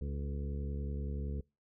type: harmonic tone with a mistuned harmonic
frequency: 70.7 Hz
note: C#2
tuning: 35 cents sharp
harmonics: 1 / 2 / 3 / 4 / 5 / 6 / 7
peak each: -36 / -42 / -45 / -52 / -54 / -50 / -54 dBFS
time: 0.01-1.41 s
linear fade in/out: 5 ms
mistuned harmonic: 6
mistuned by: +22 cents
effects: noise-tail reverb RT60 0.3 s tail -26 dB re dry